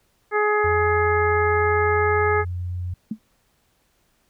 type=harmonic tone; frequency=420.3 Hz; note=G#4; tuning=21 cents sharp; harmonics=1 / 2 / 3 / 4 / 5; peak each=-20 / -25 / -24 / -26 / -28 dBFS; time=0.31-2.45 s; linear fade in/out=50 ms
type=tone with pitch glide; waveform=sine; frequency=87.31 to 89.4 Hz; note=F2 to F2; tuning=0 to +41 cents; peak=-25 dBFS; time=0.64-2.94 s; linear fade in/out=5 ms; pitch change=+41 cents; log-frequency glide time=1.5-2.81 s
type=tone with exponential decay; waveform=sine; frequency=217.6 Hz; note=A3; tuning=19 cents flat; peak=-20 dBFS; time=3.11-3.19 s; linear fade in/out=5 ms; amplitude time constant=16 ms
effects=pink hiss -65 dBFS RMS until 4.29 s